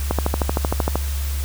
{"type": "click train", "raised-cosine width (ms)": 1, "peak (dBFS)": -5, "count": 12, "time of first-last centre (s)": [0.11, 0.956], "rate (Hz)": 13, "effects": ["added 70 Hz sine -21 dBFS peak until 1.44 s", "white hiss -34 dBFS RMS until 1.44 s"]}